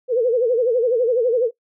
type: tone with vibrato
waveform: sine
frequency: 478.1 Hz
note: A#4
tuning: 44 cents sharp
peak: -14 dBFS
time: 0.08-1.51 s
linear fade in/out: 50 ms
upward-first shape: sine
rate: 12 Hz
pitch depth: 130 cents each way
effects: noise-tail reverb RT60 0.1 s tail -17 dB re dry